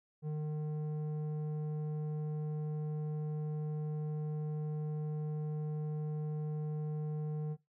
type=tone with low-pass filter; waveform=square; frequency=152.1 Hz; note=D#3; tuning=39 cents flat; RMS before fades=-37 dBFS; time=0.22-7.57 s; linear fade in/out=50 ms; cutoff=450 Hz; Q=0.88; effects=noise-tail reverb RT60 0.2 s tail -19 dB re dry